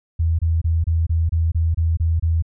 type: tone bursts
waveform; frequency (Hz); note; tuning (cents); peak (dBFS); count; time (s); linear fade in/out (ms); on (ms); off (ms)
sine; 82; E2; -9; -15; 10; 0.19-2.424; 10; 200; 26
effects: none